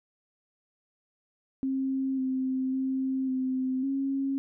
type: tone with pitch steps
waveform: sine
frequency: 266.5 / 261 / 264 / 259.4 / 272.3 Hz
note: C4 / C4 / C4 / C4 / C#4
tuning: +32 / -4 / +16 / -15 / -31 cents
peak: -26 dBFS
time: 1.63-4.38 s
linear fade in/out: 0 ms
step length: 550 ms
effects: none